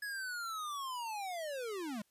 square linear sweep, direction down, 1692 to 196 Hz, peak -39 dBFS, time 0.02-2.02 s, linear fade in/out 5 ms, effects white hiss -75 dBFS RMS until 2.1 s + resampled to 32000 Hz

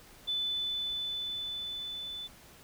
sine tone with level ramp, 3500 Hz, A7, 10 cents flat, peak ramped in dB -29 to -38 dBFS, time 0.27-2.28 s, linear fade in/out 20 ms, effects pink hiss -55 dBFS RMS until 2.63 s

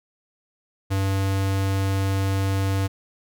square tone, 97.1 Hz, G2, 16 cents flat, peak -21 dBFS, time 0.9-2.88 s, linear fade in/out 20 ms, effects none

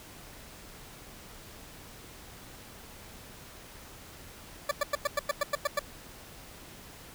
20% pulse tone bursts, 580 Hz, D5, 22 cents flat, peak -20 dBFS, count 10, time 4.69-5.793 s, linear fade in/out 5 ms, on 23 ms, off 97 ms, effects pink hiss -49 dBFS RMS until 7.14 s

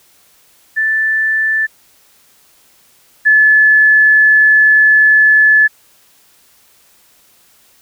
sine tone pair in turn, 1760 / 1725.8 Hz, A6 / A6, 0 / -34 cents, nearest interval unison, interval 34 cents, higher first, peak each -11 / -5 dBFS, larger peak second, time 0.76-1.67 / 3.25-5.68 s, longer second, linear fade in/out 20 ms, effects white hiss -50 dBFS RMS until 7.81 s

